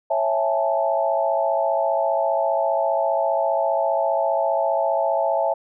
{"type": "chord", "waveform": "sine", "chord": "A major seventh", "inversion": "first", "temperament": "just", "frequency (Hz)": [550, 660, 825, 880], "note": ["C#5", "E5", "G#5", "A5"], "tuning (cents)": [-14, 2, -12, 0], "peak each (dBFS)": [-24, -21, -27, -25], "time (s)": [0.1, 5.54], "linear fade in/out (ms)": 10, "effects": []}